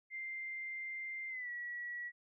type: tone with pitch glide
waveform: sine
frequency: 2093 to 1930.4 Hz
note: C7 to B6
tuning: 0 to -40 cents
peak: -40 dBFS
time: 0.1-2.12 s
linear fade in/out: 50 ms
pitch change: -140 cents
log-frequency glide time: 1.29-1.5 s
effects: none